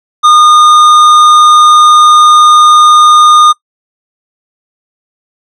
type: tone with tanh clipping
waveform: triangle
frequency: 1221 Hz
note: D#6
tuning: 33 cents flat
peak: -3 dBFS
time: 0.23-3.53 s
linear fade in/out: 20 ms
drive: 16 dB
effects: noise-tail reverb RT60 0.1 s tail -20 dB re dry